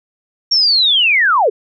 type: linear sweep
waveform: sine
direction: down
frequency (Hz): 5588 to 373.4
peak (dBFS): -9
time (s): 0.51-1.5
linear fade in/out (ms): 10
effects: none